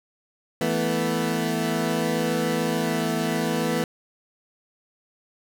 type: chord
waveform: 20% pulse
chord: E suspended fourth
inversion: none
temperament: equal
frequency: 164.81 / 220 / 246.9 Hz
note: E3 / A3 / B3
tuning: 0 / 0 / 0 cents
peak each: -22 dBFS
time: 0.61-3.84 s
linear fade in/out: 2 ms
effects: none